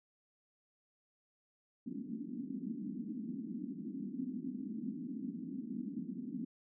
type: band-pass noise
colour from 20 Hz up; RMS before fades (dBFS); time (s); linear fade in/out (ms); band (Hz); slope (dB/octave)
pink; -42; 1.86-6.45; 10; 200 to 280; 48
effects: none